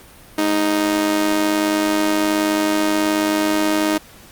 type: tone with amplitude modulation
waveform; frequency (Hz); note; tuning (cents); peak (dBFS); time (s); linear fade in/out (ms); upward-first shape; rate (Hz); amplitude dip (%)
sawtooth; 311.1; D#4; 0; -9; 0.38-3.98; 5; sine; 98.7; 65
effects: pink hiss -44 dBFS RMS until 4.31 s + Opus 48 kbps